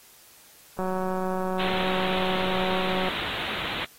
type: click train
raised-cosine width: 1 ms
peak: -16 dBFS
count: 428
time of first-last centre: 0.79-3.086 s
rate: 186 Hz
type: low-pass noise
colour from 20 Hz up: white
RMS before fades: -32 dBFS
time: 1.59-3.85 s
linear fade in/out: 5 ms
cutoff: 3900 Hz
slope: 96 dB/octave
effects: white hiss -53 dBFS RMS until 3.98 s + AAC 48 kbps